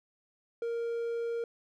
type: tone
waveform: triangle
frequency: 466.2 Hz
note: A#4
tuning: in tune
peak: -29 dBFS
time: 0.62-1.44 s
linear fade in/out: 2 ms
effects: none